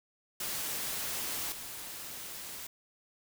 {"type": "noise with level steps", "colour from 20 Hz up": "white", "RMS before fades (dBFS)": [-36, -43], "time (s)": [0.4, 2.67], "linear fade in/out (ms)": 5, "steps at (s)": 1.52, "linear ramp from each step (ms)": 2, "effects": []}